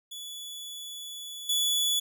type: tone with level steps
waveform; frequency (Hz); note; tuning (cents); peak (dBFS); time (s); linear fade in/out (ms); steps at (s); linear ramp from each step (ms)
sawtooth; 3424; A7; -48; -35 / -21; 0.11-2; 10; 1.49; 5
effects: none